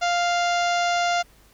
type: harmonic tone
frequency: 698.5 Hz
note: F5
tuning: in tune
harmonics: 1 / 2 / 3 / 4 / 5 / 6 / 7 / 8 / 9 / 10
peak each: -21 / -27 / -31 / -33 / -35 / -37 / -38 / -39 / -40 / -41 dBFS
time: 0.01-1.23 s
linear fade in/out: 20 ms
effects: added 50 Hz sine -56 dBFS peak until 1.53 s + pink hiss -56 dBFS RMS until 1.53 s